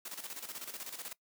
white noise with tremolo, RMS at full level -42 dBFS, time 0.05-1.13 s, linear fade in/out 5 ms, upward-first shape square, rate 16 Hz, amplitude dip 65%, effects noise-tail reverb RT60 0.1 s tail -21 dB re dry + high-pass 200 Hz 12 dB/octave

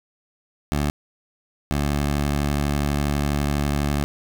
15% pulse tone pair in turn, 73.1 / 72.14 Hz, D2 / D2, -7 / -30 cents, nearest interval unison, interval 23 cents, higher first, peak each -14 dBFS, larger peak neither, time 0.72-0.9 / 1.71-4.04 s, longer second, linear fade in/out 0 ms, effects none

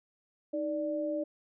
sine tone pair together, 311.6 / 587.3 Hz, D#4 / D5, +3 / 0 cents, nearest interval major seventh, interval 1097 cents, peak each -34 / -32 dBFS, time 0.53-1.24 s, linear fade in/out 10 ms, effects none

